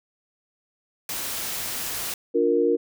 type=noise; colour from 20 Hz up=white; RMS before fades=-30 dBFS; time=1.09-2.14 s; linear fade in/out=2 ms
type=chord; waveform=sine; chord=Bb major; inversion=first; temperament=equal with one note detuned; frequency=293.7 / 354.7 / 466.2 Hz; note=D4 / F4 / Bb4; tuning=0 / +27 / 0 cents; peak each=-25 / -23 / -20 dBFS; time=2.34-2.77 s; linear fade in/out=20 ms
effects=none